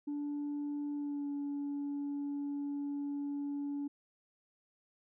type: tone with pitch glide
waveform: sine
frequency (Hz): 290.6 to 285.4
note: D4 to D4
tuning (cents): -18 to -49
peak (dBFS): -33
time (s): 0.07-3.88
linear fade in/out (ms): 10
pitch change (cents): -31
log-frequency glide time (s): 0.95-1.28
effects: tanh soft clip ceiling -33 dBFS